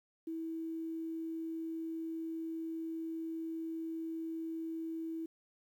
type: tone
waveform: sine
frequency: 325 Hz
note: E4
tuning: 24 cents flat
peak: -37 dBFS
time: 0.27-5.26 s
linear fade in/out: 5 ms
effects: 11-bit